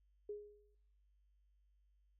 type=tone with exponential decay; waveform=sine; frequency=415.3 Hz; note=G#4; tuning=in tune; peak=-40 dBFS; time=0.29-0.75 s; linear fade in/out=5 ms; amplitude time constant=100 ms; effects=noise-tail reverb RT60 0.7 s tail -23 dB re dry + added 50 Hz sine -70 dBFS peak until 2.19 s